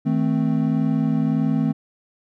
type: chord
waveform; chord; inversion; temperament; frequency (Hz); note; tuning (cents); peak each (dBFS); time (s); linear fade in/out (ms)
triangle; A diminished; second; equal with one note detuned; 158.47 / 220 / 261.6; Eb3 / A3 / C4; +32 / 0 / 0; -20; 0.05-1.73; 20
effects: none